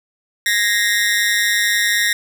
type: tone with amplitude modulation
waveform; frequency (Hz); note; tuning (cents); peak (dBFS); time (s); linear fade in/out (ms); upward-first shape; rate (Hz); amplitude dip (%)
sawtooth; 1864; A#6; -1; -7; 0.46-2.13; 2; sine; 211; 90
effects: none